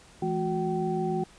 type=tone cluster; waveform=sine; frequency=167.1 / 213.7 / 366 / 767 Hz; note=E3 / G#3 / F#4 / G5; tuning=+24 / +50 / -19 / -38 cents; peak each=-31 / -34 / -29 / -32 dBFS; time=0.22-1.24 s; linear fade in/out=5 ms; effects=pink hiss -54 dBFS RMS until 1.38 s + resampled to 22050 Hz